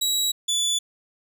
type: tone pair in turn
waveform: 25% pulse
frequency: 3879 / 3465 Hz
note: B7 / A7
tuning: -32 / -27 cents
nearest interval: major second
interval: 195 cents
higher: first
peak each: -17 dBFS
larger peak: neither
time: 0.01-0.32 / 0.48-0.79 s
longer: neither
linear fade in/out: 10 ms
effects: none